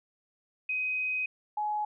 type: tone pair in turn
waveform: sine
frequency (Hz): 2515 / 842.7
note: D#7 / G#5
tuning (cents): +18 / +25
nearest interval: octave + perfect fifth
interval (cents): 1893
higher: first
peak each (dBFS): -28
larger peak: neither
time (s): 0.69-1.26 / 1.57-1.85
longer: first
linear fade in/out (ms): 5
effects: none